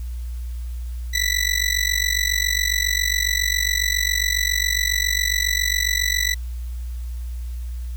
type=tone with amplitude modulation; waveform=20% pulse; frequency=1975.5 Hz; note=B6; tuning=in tune; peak=-10 dBFS; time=1.13-6.35 s; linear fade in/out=20 ms; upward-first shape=sine; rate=47.3 Hz; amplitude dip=95%; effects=added 60 Hz sine -26 dBFS peak until 7.96 s + white hiss -51 dBFS RMS until 7.96 s